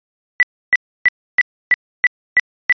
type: tone bursts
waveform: sine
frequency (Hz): 1975.5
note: B6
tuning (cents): 0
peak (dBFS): -7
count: 8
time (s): 0.4-2.724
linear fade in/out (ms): 0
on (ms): 28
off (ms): 300
effects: resampled to 11025 Hz